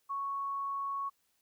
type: tone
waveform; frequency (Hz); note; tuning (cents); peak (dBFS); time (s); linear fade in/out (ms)
sine; 1108.7; C#6; 0; -33; 0.09-1.1; 20
effects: white hiss -75 dBFS RMS until 1.41 s